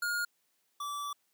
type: tone pair in turn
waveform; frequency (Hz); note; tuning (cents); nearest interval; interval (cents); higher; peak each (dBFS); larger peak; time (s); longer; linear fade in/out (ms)
square; 1426 / 1157.4; F6 / D6; +36 / -26; major third; 362; first; -31 / -36; first; 0.02-0.25 / 0.8-1.13; second; 5
effects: white hiss -75 dBFS RMS until 1.33 s + high-pass 150 Hz 12 dB/octave